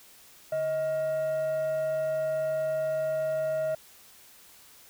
sine tone with frequency modulation, 631 Hz, D#5, 24 cents sharp, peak -24 dBFS, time 0.52-3.75 s, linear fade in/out 5 ms, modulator 775 Hz, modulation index 0.24, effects tanh soft clip ceiling -24 dBFS + white hiss -54 dBFS RMS until 4.89 s

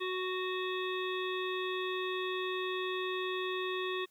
harmonic tone with a mistuned harmonic, 370 Hz, F#4, in tune, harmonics 1 / 3 / 5 / 7 / 9 / 10, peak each -35 / -40 / -42 / -43 / -45 / -45 dBFS, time 0-4.06 s, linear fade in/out 20 ms, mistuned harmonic 9, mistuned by +23 cents, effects white hiss -70 dBFS RMS until 4.1 s

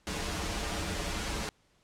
pink noise with comb filter, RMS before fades -34 dBFS, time 0.07-1.49 s, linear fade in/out 0 ms, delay 7.9 ms, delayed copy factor -0.9, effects pink hiss -68 dBFS RMS until 1.83 s + low-pass 8000 Hz 12 dB/octave

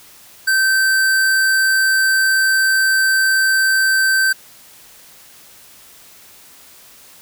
square tone, 1551 Hz, G6, 19 cents flat, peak -13 dBFS, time 0.47-4.33 s, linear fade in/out 10 ms, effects white hiss -44 dBFS RMS until 7.21 s

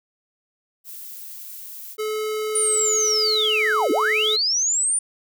violet noise, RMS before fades -37 dBFS, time 0.84-1.97 s, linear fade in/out 50 ms
square tone, 430.7 Hz, A4, 37 cents flat, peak -24 dBFS, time 1.98-4.37 s, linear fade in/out 20 ms
sine linear two-way sweep, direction down then up, 9397 to 260 to 9397 Hz, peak -18 dBFS, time 2.55-4.99 s, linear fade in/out 5 ms, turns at 3.91 s
effects none

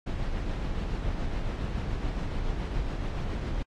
brown noise with tremolo, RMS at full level -29 dBFS, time 0.06-3.63 s, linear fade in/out 10 ms, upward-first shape triangle, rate 7.1 Hz, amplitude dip 35%, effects low-pass 5000 Hz 12 dB/octave + AAC 48 kbps

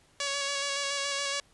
5% pulse tone with vibrato, 561 Hz, C#5, 21 cents sharp, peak -18 dBFS, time 0.2-1.4 s, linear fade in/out 2 ms, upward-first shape square, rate 7.1 Hz, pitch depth 17 cents each way, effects pink hiss -63 dBFS RMS until 1.53 s + resampled to 24000 Hz

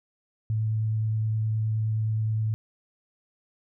sine tone with vibrato, 109.5 Hz, A2, 8 cents flat, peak -23 dBFS, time 0.5-2.54 s, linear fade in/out 0 ms, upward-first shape triangle, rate 9.6 Hz, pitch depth 10 cents each way, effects none

